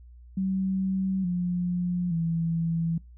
sine tone with pitch steps, 190.3 / 177.56 / 165.67 Hz, F#3 / F3 / E3, +49 / +29 / +9 cents, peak -24 dBFS, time 0.37-2.98 s, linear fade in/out 5 ms, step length 870 ms, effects noise-tail reverb RT60 0.3 s tail -26 dB re dry + added 60 Hz sine -46 dBFS peak until 3.17 s

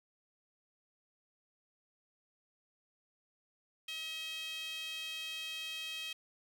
sawtooth tone with high-pass filter, 639 Hz, D#5, 46 cents sharp, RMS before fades -42 dBFS, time 3.88-6.13 s, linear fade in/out 5 ms, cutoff 2900 Hz, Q 8.8, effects none

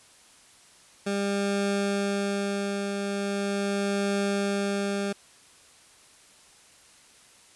20% pulse tone with tremolo, 200 Hz, G3, 35 cents sharp, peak -19 dBFS, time 1.06-5.13 s, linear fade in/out 10 ms, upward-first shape triangle, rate 0.4 Hz, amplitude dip 40%, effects white hiss -55 dBFS RMS until 7.55 s + resampled to 24000 Hz

